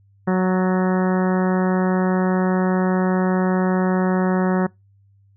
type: harmonic tone with a mistuned harmonic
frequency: 185 Hz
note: F#3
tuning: in tune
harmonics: 1 / 2 / 3 / 4 / 5 / 6 / 7 / 8 / 9 / 10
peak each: -17 / -23 / -27 / -29 / -31 / -33 / -34 / -35 / -36 / -37 dBFS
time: 0.27-4.67 s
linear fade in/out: 10 ms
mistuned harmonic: 9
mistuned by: +31 cents
effects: noise-tail reverb RT60 0.2 s tail -25 dB re dry + added 99 Hz sine -52 dBFS peak until 5.36 s